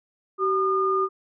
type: tone pair together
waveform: sine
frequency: 382.7 / 1215 Hz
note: G4 / D#6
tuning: -42 / -42 cents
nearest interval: octave + minor sixth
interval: 2000 cents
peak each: -23 / -22 dBFS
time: 0.38-1.09 s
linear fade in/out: 50 ms
effects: none